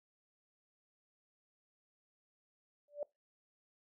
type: tone with exponential growth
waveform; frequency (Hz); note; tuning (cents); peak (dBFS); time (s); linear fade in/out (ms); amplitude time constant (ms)
sine; 584; D5; -10; -32; 2.88-3.03; 2; 31
effects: noise-tail reverb RT60 0.2 s tail -23 dB re dry